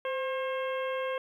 harmonic tone with a mistuned harmonic, 536 Hz, C5, 42 cents sharp, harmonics 1 / 2 / 3 / 4 / 5 / 6, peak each -31 / -37 / -41 / -43 / -45 / -47 dBFS, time 0.05-1.18 s, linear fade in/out 2 ms, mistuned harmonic 1, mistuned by -54 cents, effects 11-bit

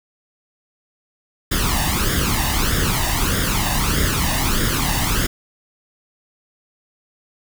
pink noise with flanger, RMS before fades -19 dBFS, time 1.51-5.27 s, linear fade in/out 10 ms, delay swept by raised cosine 0.58 to 1.1 ms, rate 1.6 Hz, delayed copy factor +0.7, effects none

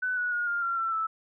sine tone with pitch steps, 1500 / 1467.4 / 1435.6 / 1404.4 / 1373.9 / 1344.1 / 1314.9 Hz, F#6 / F#6 / F6 / F6 / F6 / E6 / E6, +23 / -15 / +47 / +9 / -29 / +33 / -5 cents, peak -26 dBFS, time 0.02-1.07 s, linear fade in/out 10 ms, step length 150 ms, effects none

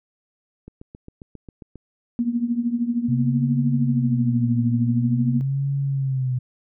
click train, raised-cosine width 3 ms, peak -26 dBFS, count 9, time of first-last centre 0.68-1.757 s, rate 7.43 Hz
sine tone with tremolo, 237.6 Hz, A#3, 33 cents sharp, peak -16 dBFS, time 2.19-5.41 s, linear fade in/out 0 ms, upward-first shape triangle, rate 13 Hz, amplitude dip 85%
sine tone with vibrato, 128.4 Hz, C3, 32 cents flat, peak -20 dBFS, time 3.08-6.39 s, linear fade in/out 10 ms, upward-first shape sine, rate 0.47 Hz, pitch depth 140 cents each way
effects none

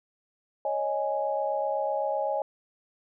sine chord, C# suspended second, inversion none, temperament equal, 554.4 / 622.3 / 830.6 Hz, C#5 / D#5 / G#5, 0 / 0 / 0 cents, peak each -30 dBFS, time 0.65-2.42 s, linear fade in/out 2 ms, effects none

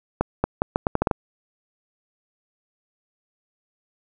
accelerating click train, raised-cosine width 1 ms, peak -5 dBFS, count 9, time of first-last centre 0.21-1.112 s, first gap 230 ms, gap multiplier 0.78, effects none

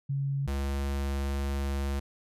sine / square tone pair in turn, 138.6 / 69.3 Hz, C#3 / C#2, 0 / 0 cents, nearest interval octave, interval 1200 cents, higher first, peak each -27 / -29 dBFS, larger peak first, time 0.09-0.47 / 0.47-2 s, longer second, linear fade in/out 10 ms, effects resampled to 32000 Hz

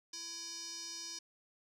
square tone with band-pass filter, 334.7 Hz, E4, 26 cents sharp, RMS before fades -45 dBFS, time 0.13-1.19 s, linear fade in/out 5 ms, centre 5400 Hz, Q 6.2, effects none

